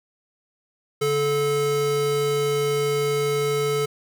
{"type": "tone pair together", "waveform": "square", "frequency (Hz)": [144.63, 433.8], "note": ["D3", "A4"], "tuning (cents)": [-26, -25], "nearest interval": "octave + perfect fifth", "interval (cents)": 1901, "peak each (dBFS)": [-29, -22], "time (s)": [1.01, 3.86], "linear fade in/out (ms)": 10, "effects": []}